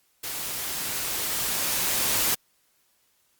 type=noise with level ramp; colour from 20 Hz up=white; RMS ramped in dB=-33 to -23 dBFS; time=0.23-2.35 s; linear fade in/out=10 ms; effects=white hiss -67 dBFS RMS until 3.39 s + Opus 48 kbps